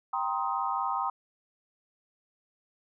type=chord; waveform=sine; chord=C minor seventh; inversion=second; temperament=just; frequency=784.9 / 941.9 / 1046.5 / 1255.8 Hz; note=G5 / Bb5 / C6 / Eb6; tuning=+2 / +18 / 0 / +16 cents; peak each=-33 dBFS; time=0.13-1.1 s; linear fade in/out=5 ms; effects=none